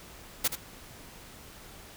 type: noise with echo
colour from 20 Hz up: white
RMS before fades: -25 dBFS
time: 0.44-0.48 s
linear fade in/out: 10 ms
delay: 77 ms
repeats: 1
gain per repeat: -9 dB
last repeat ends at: 0.557 s
effects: pink hiss -49 dBFS RMS until 1.96 s